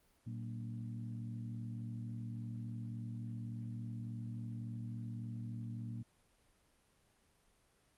harmonic tone with a mistuned harmonic, 58.27 Hz, A#1, in tune, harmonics 2 / 3 / 4 / 5, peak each -42 / -51 / -48 / -57 dBFS, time 0.26-6.03 s, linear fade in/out 10 ms, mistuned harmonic 3, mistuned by +140 cents, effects pink hiss -72 dBFS RMS until 7.97 s + Opus 32 kbps

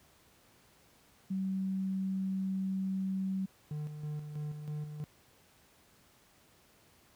sine tone, 190.8 Hz, G3, 47 cents flat, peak -31 dBFS, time 1.3-3.46 s, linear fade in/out 10 ms
triangle tone with tremolo, 150.1 Hz, D3, 38 cents sharp, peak -33 dBFS, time 3.71-5.04 s, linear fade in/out 0 ms, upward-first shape square, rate 3.1 Hz, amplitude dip 50%
effects pink hiss -64 dBFS RMS until 7.15 s + high-pass 60 Hz 12 dB/octave

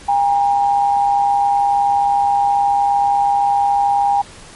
sine tone pair together, 806 / 945.1 Hz, G5 / A#5, +48 / +24 cents, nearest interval minor third, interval 276 cents, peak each -12 / -21 dBFS, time 0.08-4.22 s, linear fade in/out 10 ms, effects pink hiss -39 dBFS RMS until 4.55 s + MP3 48 kbps

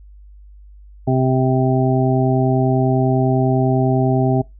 harmonic tone, 130 Hz, C3, 11 cents flat, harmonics 1 / 2 / 3 / 5 / 6, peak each -16 / -19 / -21 / -23 / -24 dBFS, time 1.07-4.42 s, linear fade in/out 10 ms, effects noise-tail reverb RT60 0.2 s tail -23 dB re dry + added 50 Hz sine -39 dBFS peak until 4.59 s

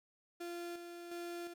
35% pulse tone with tremolo, 345.6 Hz, F4, 18 cents flat, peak -40 dBFS, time 0.4-1.54 s, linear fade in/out 10 ms, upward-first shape square, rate 1.4 Hz, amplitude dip 45%, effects none

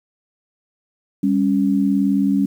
sine tone pair together, 198.45 / 277.2 Hz, G3 / C#4, +22 / 0 cents, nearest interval tritone, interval 578 cents, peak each -17 dBFS, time 1.23-2.46 s, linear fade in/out 5 ms, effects 8-bit

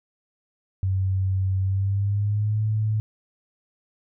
sine tone with pitch glide, 95.1 to 107.99 Hz, F#2 to A2, +48 to -32 cents, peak -20 dBFS, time 0.83-3 s, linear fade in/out 0 ms, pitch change +220 cents, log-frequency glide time 1.61-2.63 s, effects none

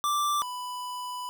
square tone pair in turn, 1174.7 / 993.1 Hz, D6 / B5, 0 / +9 cents, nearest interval minor third, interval 291 cents, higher first, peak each -25 / -34 dBFS, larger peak first, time 0.04-0.42 / 0.42-1.29 s, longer second, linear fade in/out 0 ms, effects none

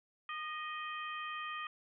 harmonic tone with a mistuned harmonic, 626 Hz, D#5, 10 cents sharp, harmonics 2 / 3 / 4 / 5, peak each -41 / -45 / -47 / -49 dBFS, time 0.29-1.67 s, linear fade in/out 2 ms, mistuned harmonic 2, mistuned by -39 cents, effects none

